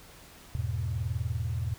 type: chord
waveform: sine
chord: E major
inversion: none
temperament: equal with one note detuned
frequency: 82.69 / 103.83 / 123.47 Hz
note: E2 / G#2 / B2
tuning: +6 / 0 / 0 cents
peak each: -33 dBFS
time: 0.55-1.74 s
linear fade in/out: 0 ms
effects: pink hiss -52 dBFS RMS until 1.78 s